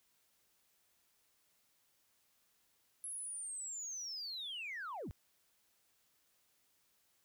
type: linear sweep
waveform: sine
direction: down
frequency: 11000 to 38.46 Hz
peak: -40 dBFS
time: 3.04-5.11 s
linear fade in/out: 0 ms
effects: tanh soft clip ceiling -38 dBFS + white hiss -75 dBFS RMS until 7.24 s